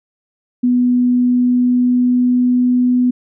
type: tone with pitch glide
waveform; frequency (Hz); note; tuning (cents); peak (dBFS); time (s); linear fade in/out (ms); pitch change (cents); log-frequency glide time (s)
sine; 246.9 to 248.5; B3 to B3; 0 to +11; -10; 0.63-3.11; 10; +11; 1.09-2.9
effects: none